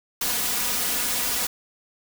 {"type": "noise with comb filter", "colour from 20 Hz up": "white", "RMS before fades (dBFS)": -25, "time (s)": [0.21, 1.47], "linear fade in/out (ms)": 5, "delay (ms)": 4.1, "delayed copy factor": 0.6, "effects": []}